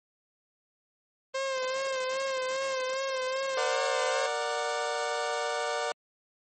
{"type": "tone with vibrato", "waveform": "sawtooth", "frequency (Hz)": 527, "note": "C5", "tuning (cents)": 12, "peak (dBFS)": -25, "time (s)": [1.34, 4.27], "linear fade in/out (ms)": 10, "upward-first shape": "sine", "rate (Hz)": 2.5, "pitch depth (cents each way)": 44}
{"type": "chord", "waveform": "25% pulse", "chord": "Bb augmented", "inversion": "none", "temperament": "equal with one note detuned", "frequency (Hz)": [466.2, 590, 740], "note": ["Bb4", "D5", "F#5"], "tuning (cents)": [0, 8, 0], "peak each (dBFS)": [-30, -29, -30], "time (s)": [3.57, 5.92], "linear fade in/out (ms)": 2}
{"effects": ["MP3 32 kbps"]}